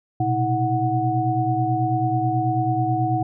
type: tone cluster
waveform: sine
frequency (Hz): 119.1 / 128.3 / 321.3 / 738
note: A#2 / C3 / E4 / F#5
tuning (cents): +38 / -34 / -44 / -5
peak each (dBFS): -24 / -26 / -25 / -22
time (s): 0.2-3.23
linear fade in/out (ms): 5
effects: none